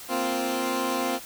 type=chord; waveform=15% pulse; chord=Bb suspended second; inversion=none; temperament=equal; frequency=233.1 / 261.6 / 349.2 Hz; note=Bb3 / C4 / F4; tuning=0 / 0 / 0 cents; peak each=-27 / -21 / -24 dBFS; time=0.08-1.2 s; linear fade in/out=50 ms; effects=white hiss -42 dBFS RMS until 1.25 s